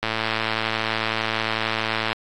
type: click train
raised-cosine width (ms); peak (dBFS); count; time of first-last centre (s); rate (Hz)
0.3; -7; 234; 0.03-2.129; 111
effects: AAC 48 kbps